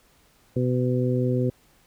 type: harmonic tone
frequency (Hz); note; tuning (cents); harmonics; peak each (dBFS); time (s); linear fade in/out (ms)
125.6; B2; +30; 1 / 2 / 3 / 4; -23 / -26 / -28 / -29; 0.56-1.5; 5
effects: pink hiss -60 dBFS RMS until 1.86 s